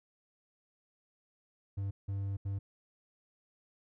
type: tone bursts at uneven times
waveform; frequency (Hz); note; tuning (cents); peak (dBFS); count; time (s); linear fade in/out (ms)
triangle; 98.7; G2; +12; -31; 3; 1.77-1.91 / 2.08-2.37 / 2.45-2.59; 10
effects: none